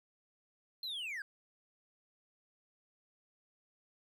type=linear sweep; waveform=triangle; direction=down; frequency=4216 to 1545 Hz; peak=-37 dBFS; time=0.83-1.22 s; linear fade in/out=2 ms; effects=13-bit